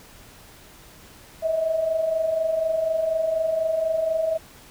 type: tone pair together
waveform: sine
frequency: 622.3 / 646.4 Hz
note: D#5 / E5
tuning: 0 / -34 cents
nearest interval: minor second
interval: 66 cents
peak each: -29 / -21 dBFS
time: 1.42-4.38 s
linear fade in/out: 20 ms
effects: pink hiss -48 dBFS RMS until 4.7 s